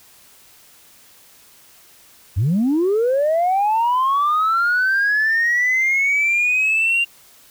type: linear sweep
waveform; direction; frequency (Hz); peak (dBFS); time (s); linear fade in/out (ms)
sine; up; 82.41 to 2794; -13; 2.36-7.05; 20
effects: tanh soft clip ceiling -12 dBFS + white hiss -49 dBFS RMS until 7.5 s